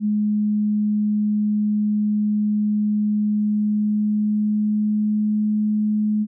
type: tone with pitch glide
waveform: sine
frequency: 210 to 212.1 Hz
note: G#3 to G#3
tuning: +19 to +37 cents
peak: -17 dBFS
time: 0-6.27 s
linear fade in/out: 50 ms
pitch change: +18 cents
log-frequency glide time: 3.36-5.49 s
effects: none